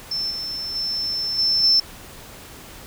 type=tone with level steps; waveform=sine; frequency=5320 Hz; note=E8; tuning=15 cents sharp; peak=-22 / -26 / -22 / -16 / -12 dBFS; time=0.11-1.8 s; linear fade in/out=5 ms; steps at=0.3 / 0.75 / 1.38 / 1.63 s; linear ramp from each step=10 ms; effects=tanh soft clip ceiling -8 dBFS + pink hiss -41 dBFS RMS until 2.86 s